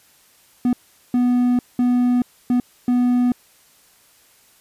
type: tone bursts at uneven times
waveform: triangle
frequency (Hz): 246.2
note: B3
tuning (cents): -5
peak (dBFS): -12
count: 5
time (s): 0.65-0.73 / 1.14-1.59 / 1.79-2.22 / 2.5-2.6 / 2.88-3.32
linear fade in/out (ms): 2
effects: white hiss -54 dBFS RMS until 4.6 s + resampled to 32000 Hz